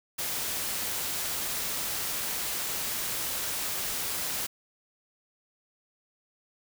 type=noise; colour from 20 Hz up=white; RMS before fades=-32 dBFS; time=0.18-4.47 s; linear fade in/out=10 ms; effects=none